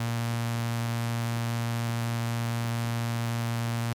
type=tone with notch filter; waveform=sawtooth; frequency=116.8 Hz; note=A#2; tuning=4 cents sharp; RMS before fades=-29 dBFS; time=0-3.93 s; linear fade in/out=5 ms; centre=400 Hz; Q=1.2; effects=MP3 96 kbps